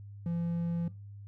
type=tone; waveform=triangle; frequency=170 Hz; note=F3; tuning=46 cents flat; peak=-28 dBFS; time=0.26-0.88 s; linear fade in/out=2 ms; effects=noise-tail reverb RT60 0.3 s tail -19 dB re dry + added 101 Hz sine -44 dBFS peak until 1.27 s